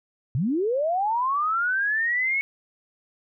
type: linear sweep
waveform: sine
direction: up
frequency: 110 to 2217 Hz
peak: -21 dBFS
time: 0.35-2.41 s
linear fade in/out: 0 ms
effects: none